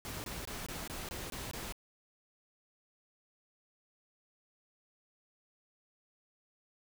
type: noise bursts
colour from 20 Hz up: pink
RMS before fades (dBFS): -42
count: 8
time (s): 0.05-1.724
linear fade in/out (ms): 0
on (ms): 190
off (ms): 22
effects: none